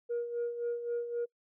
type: tone with tremolo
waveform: sine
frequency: 474.9 Hz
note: A#4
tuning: 32 cents sharp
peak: -28 dBFS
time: 0.09-1.26 s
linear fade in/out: 20 ms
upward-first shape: sine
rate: 3.8 Hz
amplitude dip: 65%
effects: noise-tail reverb RT60 0.1 s tail -25 dB re dry + tanh soft clip ceiling -28 dBFS